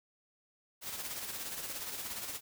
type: noise with tremolo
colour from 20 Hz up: white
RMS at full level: -39 dBFS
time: 0.81-2.41 s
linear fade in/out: 50 ms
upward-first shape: sine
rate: 17 Hz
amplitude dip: 45%
effects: none